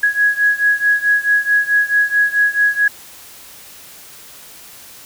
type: beating tone pair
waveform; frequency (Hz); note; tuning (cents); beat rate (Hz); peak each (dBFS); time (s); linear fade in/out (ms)
sine; 1665 / 1669.6; G#6 / G#6; +4 / +9; 4.6; -14 / -16; 0.03-2.88; 5
effects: white hiss -39 dBFS RMS until 5.05 s